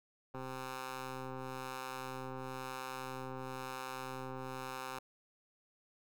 10% pulse ring-modulated tone, 130.3 Hz, C3, 7 cents flat, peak -30 dBFS, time 0.34-4.99 s, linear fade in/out 5 ms, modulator 652 Hz, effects none

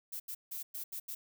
violet noise bursts at uneven times, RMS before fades -41 dBFS, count 6, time 0.12-0.2 / 0.28-0.35 / 0.51-0.63 / 0.74-0.84 / 0.92-1 / 1.08-1.15 s, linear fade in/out 10 ms, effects none

